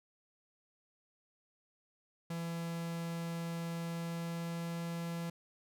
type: tone with pitch glide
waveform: 45% pulse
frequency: 167.7 to 168.67 Hz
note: E3 to E3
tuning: +30 to +40 cents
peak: -37 dBFS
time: 2.3-5.3 s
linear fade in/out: 5 ms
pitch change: +10 cents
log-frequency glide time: 3.76-4.88 s
effects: none

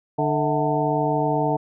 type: harmonic tone with a mistuned harmonic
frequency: 148.9 Hz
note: D3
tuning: 24 cents sharp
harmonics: 1 / 2 / 3 / 4 / 5 / 6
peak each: -26 / -26 / -26 / -26 / -26 / -26 dBFS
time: 0.18-1.57 s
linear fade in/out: 10 ms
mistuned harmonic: 4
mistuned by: +140 cents
effects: none

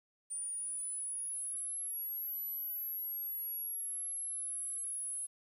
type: linear two-way sweep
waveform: sine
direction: up then down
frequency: 9290 to 11840 to 10600 Hz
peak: -35 dBFS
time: 0.3-5.27 s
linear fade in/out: 20 ms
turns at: 2.41 s
effects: tanh soft clip ceiling -35 dBFS + 11-bit

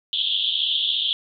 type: band-pass noise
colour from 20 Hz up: pink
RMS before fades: -23 dBFS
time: 0.13-1.13 s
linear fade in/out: 0 ms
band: 3100 to 3600 Hz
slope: 96 dB/octave
effects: none

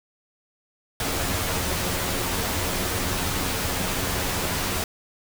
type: noise with comb filter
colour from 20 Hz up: pink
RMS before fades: -26 dBFS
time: 1-4.84 s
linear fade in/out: 2 ms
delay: 11 ms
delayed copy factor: +0.55
effects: none

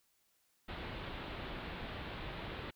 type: low-pass noise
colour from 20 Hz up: pink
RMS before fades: -44 dBFS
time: 0.68-2.71 s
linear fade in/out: 10 ms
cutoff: 3900 Hz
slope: 48 dB/octave
effects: white hiss -75 dBFS RMS until 2.75 s

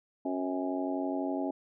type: harmonic tone with a mistuned harmonic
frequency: 91.9 Hz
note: F#2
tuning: 11 cents flat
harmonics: 3 / 4 / 5 / 6 / 7 / 8 / 9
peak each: -32 / -38 / -45 / -43 / -37 / -49 / -40 dBFS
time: 0.25-1.51 s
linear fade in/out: 5 ms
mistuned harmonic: 8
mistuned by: +56 cents
effects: none

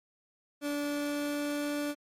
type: tone with pitch glide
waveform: 30% pulse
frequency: 290 to 292 Hz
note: D4 to D4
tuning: -22 to -10 cents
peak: -28 dBFS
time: 0.61-1.95 s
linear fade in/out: 50 ms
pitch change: +12 cents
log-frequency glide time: 0.76-1.78 s
effects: MP3 64 kbps

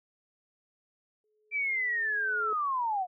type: tone with exponential growth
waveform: sine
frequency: 427.1 Hz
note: G#4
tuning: 48 cents sharp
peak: -34 dBFS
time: 1.24-2.53 s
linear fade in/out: 1 ms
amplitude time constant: 280 ms
type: linear sweep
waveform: sine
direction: down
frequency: 2349 to 702 Hz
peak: -27 dBFS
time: 1.51-3.07 s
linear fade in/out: 50 ms
effects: none

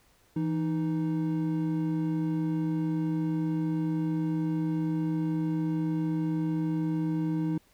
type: tone pair together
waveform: triangle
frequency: 164.46 / 311.1 Hz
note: E3 / D#4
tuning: -4 / 0 cents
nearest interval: major seventh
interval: 1104 cents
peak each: -27 dBFS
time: 0.36-7.58 s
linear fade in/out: 5 ms
effects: pink hiss -64 dBFS RMS until 7.73 s

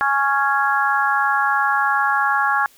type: harmonic tone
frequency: 277.2 Hz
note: C#4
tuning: in tune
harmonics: 3 / 4 / 5 / 6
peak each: -21 / -21 / -21 / -21 dBFS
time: 0.01-2.66 s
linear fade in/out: 0 ms
effects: white hiss -52 dBFS RMS until 2.77 s

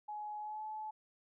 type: tone with pitch glide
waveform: sine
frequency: 842 to 861.7 Hz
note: G#5 to A5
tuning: +24 to -36 cents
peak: -40 dBFS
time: 0.08-0.91 s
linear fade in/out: 10 ms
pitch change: +40 cents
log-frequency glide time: 0.39-0.63 s
effects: none

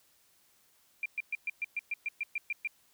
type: tone bursts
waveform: sine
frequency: 2382 Hz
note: D7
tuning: 24 cents sharp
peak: -30 dBFS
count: 12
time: 1.03-2.674 s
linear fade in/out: 2 ms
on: 27 ms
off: 120 ms
effects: white hiss -67 dBFS RMS until 2.93 s

